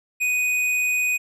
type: tone with tanh clipping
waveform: triangle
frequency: 2489 Hz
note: D#7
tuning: in tune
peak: -21 dBFS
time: 0.2-1.18 s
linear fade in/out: 20 ms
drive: 17 dB
effects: resampled to 32000 Hz